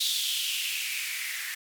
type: noise with band-pass filter sweep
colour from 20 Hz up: violet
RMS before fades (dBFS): -31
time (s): 0-1.55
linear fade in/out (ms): 10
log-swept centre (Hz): 3700 to 1800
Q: 4.8
effects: none